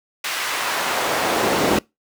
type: noise with high-pass filter sweep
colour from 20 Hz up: brown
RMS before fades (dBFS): -21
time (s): 0.24-1.79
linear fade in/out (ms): 5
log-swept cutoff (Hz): 1800 to 300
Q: 0.84
effects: noise-tail reverb RT60 0.2 s tail -24 dB re dry